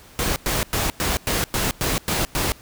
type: noise bursts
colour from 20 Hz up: pink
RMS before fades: -22 dBFS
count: 9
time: 0.19-2.52 s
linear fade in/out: 0 ms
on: 170 ms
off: 100 ms
effects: pink hiss -47 dBFS RMS until 2.61 s